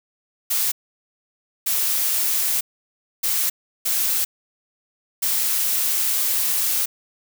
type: noise bursts at uneven times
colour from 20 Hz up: blue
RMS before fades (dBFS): -21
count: 5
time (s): 0.5-0.72 / 1.66-2.61 / 3.23-3.5 / 3.85-4.25 / 5.22-6.86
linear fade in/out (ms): 10
effects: none